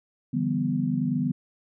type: chord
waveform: sine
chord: E minor seventh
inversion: third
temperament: equal with one note detuned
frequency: 146.83 / 168.28 / 196 / 246.9 Hz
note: D3 / E3 / G3 / B3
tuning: 0 / +36 / 0 / 0 cents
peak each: -29 / -30 / -30 / -26 dBFS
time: 0.33-1.32 s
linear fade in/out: 10 ms
effects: none